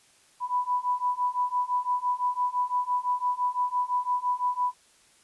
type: beating tone pair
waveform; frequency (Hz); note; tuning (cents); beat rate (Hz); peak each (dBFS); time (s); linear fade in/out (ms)
sine; 987 / 992.9; B5 / B5; -1 / +9; 5.9; -28 / -27; 0.4-4.74; 50
effects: white hiss -60 dBFS RMS until 5.23 s + resampled to 24000 Hz